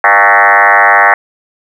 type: tone with frequency modulation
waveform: sine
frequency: 1318 Hz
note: E6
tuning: 1 cent flat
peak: -3 dBFS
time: 0.04-1.14 s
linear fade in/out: 2 ms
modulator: 102 Hz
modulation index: 6.5
effects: 7-bit